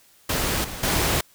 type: noise with level steps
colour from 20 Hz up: pink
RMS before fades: -24 / -34 / -22 dBFS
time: 0.29-1.21 s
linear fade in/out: 5 ms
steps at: 0.64 / 0.83 s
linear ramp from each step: 5 ms
effects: white hiss -56 dBFS RMS until 1.34 s